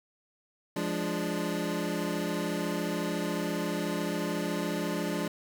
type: chord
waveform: 25% pulse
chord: D diminished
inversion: first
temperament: equal with one note detuned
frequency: 173.61 / 207.7 / 293.7 Hz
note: F3 / Ab3 / D4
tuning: -10 / 0 / 0 cents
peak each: -30 / -31 / -30 dBFS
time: 0.76-5.28 s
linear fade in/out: 5 ms
effects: 9-bit